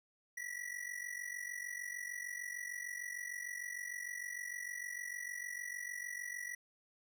square ring-modulated tone, 1943 Hz, B6, 29 cents flat, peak -39 dBFS, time 0.37-6.55 s, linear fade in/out 2 ms, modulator 23.3 Hz, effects none

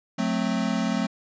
square chord, F# diminished, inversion none, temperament equal with one note detuned, 182.24 / 220 / 261.6 Hz, F#3 / A3 / C4, -26 / 0 / 0 cents, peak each -29 / -27 / -29 dBFS, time 0.18-1.07 s, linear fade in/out 10 ms, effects resampled to 16000 Hz

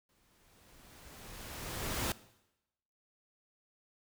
pink noise with exponential growth, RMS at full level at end -33 dBFS, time 0.09-2.12 s, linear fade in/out 2 ms, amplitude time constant 440 ms, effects noise-tail reverb RT60 0.9 s tail -19 dB re dry

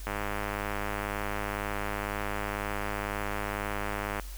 click train, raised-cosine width 0.5 ms, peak -17 dBFS, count 422, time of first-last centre 0.07-4.197 s, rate 102 Hz, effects added 46 Hz sine -38 dBFS peak until 4.37 s + white hiss -49 dBFS RMS until 4.37 s

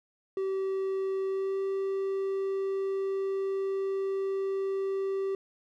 triangle tone with pitch glide, 384.8 to 388.6 Hz, G4 to G4, -32 to -15 cents, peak -26 dBFS, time 0.37-5.35 s, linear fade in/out 2 ms, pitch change +17 cents, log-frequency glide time 1.28-1.59 s, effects none

